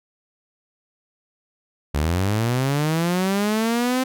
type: linear sweep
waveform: sawtooth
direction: up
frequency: 69.3 to 261.6 Hz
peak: -15 dBFS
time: 1.94-4.04 s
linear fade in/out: 10 ms
effects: none